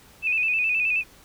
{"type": "tone with vibrato", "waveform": "sine", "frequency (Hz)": 2559, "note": "D#7", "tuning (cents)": 48, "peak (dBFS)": -20, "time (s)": [0.22, 1.04], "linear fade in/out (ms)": 50, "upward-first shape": "square", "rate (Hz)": 9.5, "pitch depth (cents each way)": 55, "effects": ["pink hiss -52 dBFS RMS until 1.24 s"]}